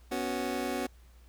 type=chord; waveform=25% pulse; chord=B suspended second; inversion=none; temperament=just; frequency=246.9 / 277.8 / 370.4 Hz; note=B3 / C#4 / F#4; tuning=0 / +4 / +2 cents; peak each=-32 dBFS; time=0.11-0.87 s; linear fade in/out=10 ms; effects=added 60 Hz sine -53 dBFS peak until 1.28 s + pink hiss -65 dBFS RMS until 1.28 s